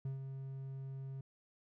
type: tone with ADSR envelope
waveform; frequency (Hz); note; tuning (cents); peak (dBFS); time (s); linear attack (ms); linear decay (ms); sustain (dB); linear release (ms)
triangle; 134.6; C3; +49; -34; 0.05-1.21; 4; 130; -6; 4
effects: none